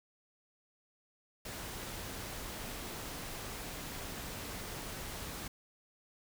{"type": "noise", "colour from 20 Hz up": "pink", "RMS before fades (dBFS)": -43, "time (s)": [1.45, 5.48], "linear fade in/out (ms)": 5, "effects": []}